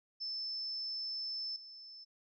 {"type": "tone with level steps", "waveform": "sine", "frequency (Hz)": 5274, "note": "E8", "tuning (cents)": 0, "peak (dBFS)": [-37, -49], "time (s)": [0.2, 2.05], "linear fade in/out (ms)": 20, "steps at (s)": 1.56, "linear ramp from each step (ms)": 2, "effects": []}